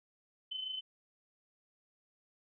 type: tone with amplitude modulation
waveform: sine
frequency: 3047 Hz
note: G7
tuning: 50 cents flat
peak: -35 dBFS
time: 0.51-0.81 s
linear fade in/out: 10 ms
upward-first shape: sine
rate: 26.6 Hz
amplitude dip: 55%
effects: none